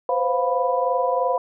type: tone cluster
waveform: sine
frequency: 506 / 529 / 705 / 988 Hz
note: B4 / C5 / F5 / B5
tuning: +42 / +19 / +16 / 0 cents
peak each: -24 dBFS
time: 0.09-1.38 s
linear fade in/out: 2 ms
effects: none